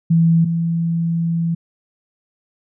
sine tone pair in turn, 165.6 / 167.04 Hz, E3 / E3, +8 / +23 cents, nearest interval unison, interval 15 cents, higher second, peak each -10 / -16 dBFS, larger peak first, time 0.1-0.45 / 0.45-1.55 s, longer second, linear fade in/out 10 ms, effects none

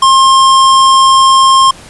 square tone, 1065 Hz, C6, 30 cents sharp, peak -4 dBFS, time 0.02-1.71 s, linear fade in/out 5 ms, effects pink hiss -34 dBFS RMS until 1.89 s + resampled to 24000 Hz

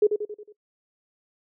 sine tone with echo, 420 Hz, G#4, 19 cents sharp, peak -14 dBFS, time 0.02-0.07 s, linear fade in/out 5 ms, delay 91 ms, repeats 5, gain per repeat -6 dB, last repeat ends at 0.525 s, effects noise-tail reverb RT60 0.1 s tail -22 dB re dry

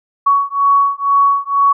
sine beating tone pair, 1119 / 1121.1 Hz, C#6 / C#6, +16 / +19 cents, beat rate 2.1 Hz, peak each -13 dBFS, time 0.26-1.73 s, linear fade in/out 10 ms, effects none

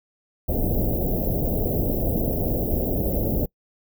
pink band-stop noise, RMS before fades -23 dBFS, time 0.48-3.46 s, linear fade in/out 10 ms, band 660 to 14000 Hz, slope 48 dB/octave, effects noise-tail reverb RT60 0.1 s tail -25 dB re dry

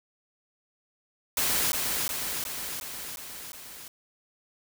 white noise with echo, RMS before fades -26 dBFS, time 1.37-1.72 s, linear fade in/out 2 ms, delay 360 ms, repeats 6, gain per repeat -3 dB, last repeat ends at 3.88 s, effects none

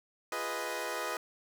15% pulse chord, F half-diminished seventh, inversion none, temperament equal, 349.2 / 415.3 / 493.9 / 622.3 Hz, F4 / Ab4 / Cb5 / Eb5, 0 / 0 / 0 / 0 cents, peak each -36 / -35 / -32 / -32 dBFS, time 0.32-1.17 s, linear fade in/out 2 ms, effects none

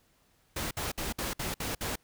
pink noise bursts, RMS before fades -34 dBFS, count 7, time 0.56-1.958 s, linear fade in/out 5 ms, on 150 ms, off 58 ms, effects pink hiss -68 dBFS RMS until 2.03 s

